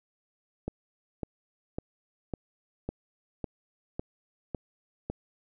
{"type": "click train", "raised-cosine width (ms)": 2, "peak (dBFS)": -19, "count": 9, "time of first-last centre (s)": [0.68, 5.1], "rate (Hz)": 1.81, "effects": []}